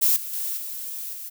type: noise with level steps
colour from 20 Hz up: violet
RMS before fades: -19 / -33 / -28 / -33 / -36 dBFS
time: 0.01-1.3 s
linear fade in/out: 20 ms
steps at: 0.16 / 0.33 / 0.57 / 1.13 s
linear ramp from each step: 5 ms
effects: none